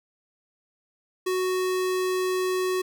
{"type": "tone", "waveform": "square", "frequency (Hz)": 370, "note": "F#4", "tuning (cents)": 0, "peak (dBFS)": -24, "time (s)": [1.26, 2.82], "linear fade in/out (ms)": 10, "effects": []}